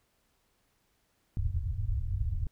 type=low-pass noise; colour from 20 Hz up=white; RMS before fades=-31 dBFS; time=1.37-2.47 s; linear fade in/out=2 ms; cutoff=110 Hz; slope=48 dB/octave; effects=pink hiss -73 dBFS RMS until 2.51 s